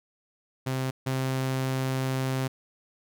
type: tone pair in turn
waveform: sawtooth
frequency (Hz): 131 / 131.6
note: C3 / C3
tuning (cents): +2 / +10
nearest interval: unison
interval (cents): 8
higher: second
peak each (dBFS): -23 / -22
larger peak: second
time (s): 0.66-0.91 / 1.06-2.48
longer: second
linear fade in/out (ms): 10
effects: none

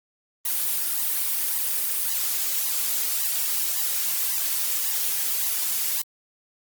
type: noise with flanger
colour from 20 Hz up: blue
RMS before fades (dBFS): -25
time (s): 0.45-6.02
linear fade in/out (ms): 5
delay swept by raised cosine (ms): 1 to 5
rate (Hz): 1.8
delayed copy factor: +1
effects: Opus 32 kbps

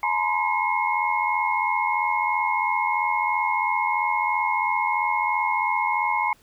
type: tone cluster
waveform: sine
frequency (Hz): 853 / 948 / 1031 / 2164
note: G#5 / A#5 / C6 / C#7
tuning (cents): +46 / +29 / -26 / -42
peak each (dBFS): -26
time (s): 0.03-6.33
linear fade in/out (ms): 2
effects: pink hiss -58 dBFS RMS until 6.42 s

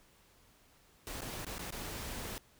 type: noise with dropouts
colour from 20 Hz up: pink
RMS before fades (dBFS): -42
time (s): 1.07-2.38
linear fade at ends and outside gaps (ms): 0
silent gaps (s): 1.207-1.219 / 1.448-1.467 / 1.582-1.593 / 1.705-1.724
effects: pink hiss -65 dBFS RMS until 2.59 s

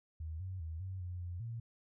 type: tone with pitch steps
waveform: sine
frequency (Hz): 79.5 / 93.5 / 80.5 / 94.3 / 89.4 / 88.1 / 115.4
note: D#2 / F#2 / E2 / F#2 / F2 / F2 / A#2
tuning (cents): +38 / +19 / -41 / +33 / +41 / +16 / -17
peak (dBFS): -39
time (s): 0.2-1.6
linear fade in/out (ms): 5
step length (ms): 200
effects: none

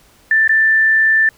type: tone with dropouts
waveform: sine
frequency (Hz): 1771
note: A6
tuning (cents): +11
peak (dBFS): -9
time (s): 0.31-1.29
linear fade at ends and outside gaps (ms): 2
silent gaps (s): 0.477-0.493
effects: pink hiss -50 dBFS RMS until 1.37 s

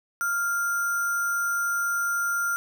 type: tone with sample-and-hold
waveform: sine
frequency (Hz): 1398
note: F6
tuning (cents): +1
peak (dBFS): -23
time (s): 0.21-2.56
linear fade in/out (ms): 0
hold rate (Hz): 7350
effects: none

